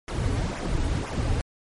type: noise with flanger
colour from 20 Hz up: brown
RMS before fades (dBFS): -26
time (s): 0.08-1.41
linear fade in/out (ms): 0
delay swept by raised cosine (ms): 0.23 to 5.73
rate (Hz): 2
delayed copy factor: -0.8
effects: MP3 48 kbps